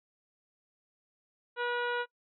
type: harmonic tone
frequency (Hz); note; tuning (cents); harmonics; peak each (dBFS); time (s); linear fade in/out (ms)
483.8; B4; -36; 1 / 2 / 3 / 4 / 5 / 6 / 7 / 8; -34 / -36 / -34 / -46 / -46 / -46 / -51 / -50; 1.56-2.06; 50
effects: noise-tail reverb RT60 0.1 s tail -22 dB re dry